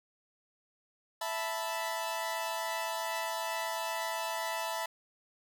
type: chord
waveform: sawtooth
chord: E suspended fourth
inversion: none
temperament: equal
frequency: 659.3 / 880 / 987.8 Hz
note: E5 / A5 / B5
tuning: 0 / 0 / 0 cents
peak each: -34 dBFS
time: 1.21-4.86 s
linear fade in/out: 5 ms
effects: none